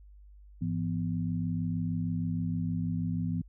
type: tone cluster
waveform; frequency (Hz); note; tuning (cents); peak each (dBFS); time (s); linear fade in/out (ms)
sine; 102.5 / 168.9 / 249.3; G#2 / E3 / B3; -22 / +42 / +16; -34 / -31 / -35; 0.61-3.42; 10
effects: added 50 Hz sine -50 dBFS peak until 3.48 s